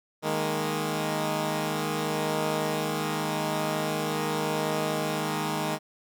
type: chord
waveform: 10% pulse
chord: D# suspended fourth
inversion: none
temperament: equal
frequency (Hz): 155.56 / 207.7 / 233.1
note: D#3 / G#3 / A#3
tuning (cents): 0 / 0 / 0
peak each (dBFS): -21 / -23 / -26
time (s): 0.22-5.79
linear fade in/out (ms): 50
effects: none